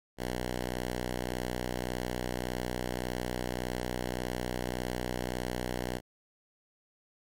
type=tone; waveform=5% pulse; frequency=61.74 Hz; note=B1; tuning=in tune; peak=-21 dBFS; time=0.17-6.01 s; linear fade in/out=50 ms; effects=MP3 64 kbps